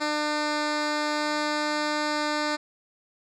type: tone with low-pass filter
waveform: 10% pulse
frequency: 300.1 Hz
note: D4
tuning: 38 cents sharp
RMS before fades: -27 dBFS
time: 0-2.57 s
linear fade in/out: 20 ms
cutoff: 5500 Hz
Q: 1.4
effects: none